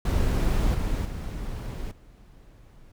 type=noise with level steps; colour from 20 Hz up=brown; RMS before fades=-23 / -27 / -33 / -50 dBFS; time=0.05-2.92 s; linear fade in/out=5 ms; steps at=0.74 / 1.05 / 1.91 s; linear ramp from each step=5 ms; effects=none